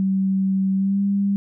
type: tone with pitch glide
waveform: sine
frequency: 192 to 199.23 Hz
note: G3 to G3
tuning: -36 to +28 cents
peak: -17 dBFS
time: 0-1.36 s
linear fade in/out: 0 ms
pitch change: +64 cents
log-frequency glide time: 0.75-1.01 s
effects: none